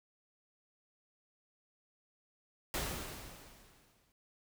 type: noise with exponential decay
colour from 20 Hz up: pink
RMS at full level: -35 dBFS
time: 2.74-4.12 s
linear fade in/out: 1 ms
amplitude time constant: 300 ms
effects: none